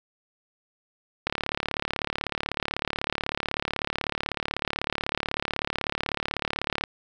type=click train; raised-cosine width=0.3 ms; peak=-10 dBFS; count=202; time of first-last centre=1.27-6.838 s; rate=36.1 Hz; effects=none